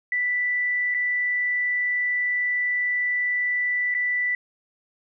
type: tone with dropouts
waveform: sine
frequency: 1975.5 Hz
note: B6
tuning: in tune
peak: -21 dBFS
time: 0.12-4.35 s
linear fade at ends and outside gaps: 2 ms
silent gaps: 0.942-0.946 / 3.942-3.948 s
effects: none